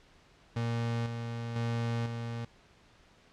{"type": "tone with tremolo", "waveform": "35% pulse", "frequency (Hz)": 116.8, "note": "A#2", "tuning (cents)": 4, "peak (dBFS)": -28, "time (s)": [0.56, 2.45], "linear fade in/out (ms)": 5, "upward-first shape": "square", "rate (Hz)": 1, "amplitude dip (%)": 45, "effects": ["pink hiss -61 dBFS RMS until 3.32 s", "low-pass 5000 Hz 12 dB/octave"]}